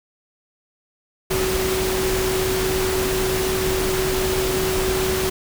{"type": "tone in noise", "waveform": "sine", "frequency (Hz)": 376.1, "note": "F#4", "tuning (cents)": 28, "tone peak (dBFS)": -21, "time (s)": [1.3, 5.3], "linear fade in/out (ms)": 10, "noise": "pink", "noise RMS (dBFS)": -24, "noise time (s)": [1.3, 5.3], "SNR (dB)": 0, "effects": []}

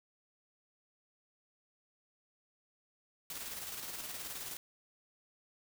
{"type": "noise with tremolo", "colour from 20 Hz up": "white", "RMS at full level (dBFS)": -42, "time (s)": [3.3, 4.57], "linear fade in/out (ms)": 2, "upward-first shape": "square", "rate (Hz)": 19, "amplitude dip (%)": 35, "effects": []}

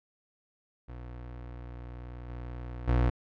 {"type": "tone with level steps", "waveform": "30% pulse", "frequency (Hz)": 60.6, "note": "B1", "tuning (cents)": -32, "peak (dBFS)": [-38, -35, -20], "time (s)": [0.88, 3.1], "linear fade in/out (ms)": 10, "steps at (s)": [2.28, 2.87], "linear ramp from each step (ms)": 20, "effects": ["low-pass 2000 Hz 12 dB/octave"]}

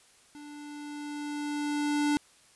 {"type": "tone with level ramp", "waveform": "square", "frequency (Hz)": 293.7, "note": "D4", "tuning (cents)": 0, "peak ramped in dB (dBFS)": [-45, -24], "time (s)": [0.35, 2.17], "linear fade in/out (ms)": 0, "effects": ["white hiss -60 dBFS RMS until 2.55 s", "resampled to 24000 Hz"]}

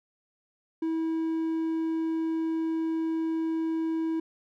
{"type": "tone", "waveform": "triangle", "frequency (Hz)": 323.9, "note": "E4", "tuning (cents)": -30, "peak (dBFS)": -24, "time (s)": [0.82, 4.2], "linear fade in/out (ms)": 5, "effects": []}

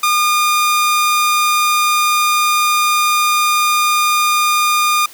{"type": "tone", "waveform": "sawtooth", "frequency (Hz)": 1214, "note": "D#6", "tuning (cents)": -43, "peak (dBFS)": -8, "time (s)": [0.03, 5.06], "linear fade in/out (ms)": 5, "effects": ["white hiss -39 dBFS RMS until 5.13 s", "high-pass 150 Hz 12 dB/octave"]}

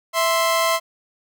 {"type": "tone pair together", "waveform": "sawtooth", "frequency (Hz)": [659.3, 1046.5], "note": ["E5", "C6"], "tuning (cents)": [0, 0], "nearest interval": "minor sixth", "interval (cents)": 800, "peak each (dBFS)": -16, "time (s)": [0.13, 0.8], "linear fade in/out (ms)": 50, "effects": []}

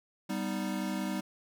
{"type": "chord", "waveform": "square", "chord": "G augmented", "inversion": "none", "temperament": "equal", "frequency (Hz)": [196, 246.9, 311.1], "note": ["G3", "B3", "D#4"], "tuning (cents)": [0, 0, 0], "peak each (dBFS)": [-35, -39, -38], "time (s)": [0.29, 1.21], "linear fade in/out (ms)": 10, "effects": []}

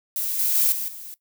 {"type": "noise with level steps", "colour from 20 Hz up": "violet", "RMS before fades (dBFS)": [-26, -22, -19, -28, -38], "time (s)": [0.16, 1.14], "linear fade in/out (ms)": 0, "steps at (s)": [0.39, 0.55, 0.72, 0.88], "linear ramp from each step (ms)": 2, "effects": ["noise-tail reverb RT60 0.1 s tail -17 dB re dry"]}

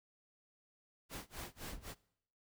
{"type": "noise with tremolo", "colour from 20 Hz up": "pink", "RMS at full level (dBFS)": -45, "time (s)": [1.09, 1.95], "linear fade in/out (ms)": 50, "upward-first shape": "sine", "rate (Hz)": 3.9, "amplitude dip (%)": 100}
{"type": "noise with exponential decay", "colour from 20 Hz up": "brown", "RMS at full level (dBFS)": -40, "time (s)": [1.72, 1.95], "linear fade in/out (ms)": 5, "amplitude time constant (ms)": 49}
{"effects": ["noise-tail reverb RT60 0.7 s tail -22 dB re dry"]}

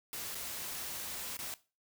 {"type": "noise with dropouts", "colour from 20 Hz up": "white", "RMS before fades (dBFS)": -41, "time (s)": [0.13, 1.54], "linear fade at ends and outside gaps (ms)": 0, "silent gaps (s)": [[0.346, 0.353], [1.368, 1.39]], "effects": ["noise-tail reverb RT60 0.3 s tail -17 dB re dry"]}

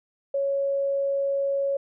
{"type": "tone", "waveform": "sine", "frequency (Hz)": 554.4, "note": "C#5", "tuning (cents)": 0, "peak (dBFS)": -22, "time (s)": [0.34, 1.77], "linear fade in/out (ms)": 5, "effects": []}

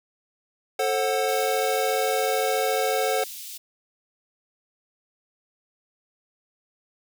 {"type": "chord", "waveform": "square", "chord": "F# diminished", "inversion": "first", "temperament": "equal with one note detuned", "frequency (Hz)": [440, 533.9, 740], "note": ["A4", "C5", "F#5"], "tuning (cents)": [0, 35, 0], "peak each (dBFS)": -27, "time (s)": [0.79, 3.24], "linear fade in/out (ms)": 5}
{"type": "high-pass noise", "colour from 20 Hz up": "white", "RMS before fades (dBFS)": -38, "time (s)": [1.28, 3.58], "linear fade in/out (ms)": 10, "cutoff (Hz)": 2800, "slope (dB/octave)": 24}
{"effects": []}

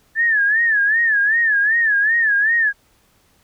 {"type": "tone with vibrato", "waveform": "sine", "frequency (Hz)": 1742, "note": "A6", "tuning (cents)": -18, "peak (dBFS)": -13, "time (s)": [0.15, 2.73], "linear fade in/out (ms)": 50, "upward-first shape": "sine", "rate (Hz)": 2.6, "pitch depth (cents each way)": 130, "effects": ["pink hiss -58 dBFS RMS until 3.43 s"]}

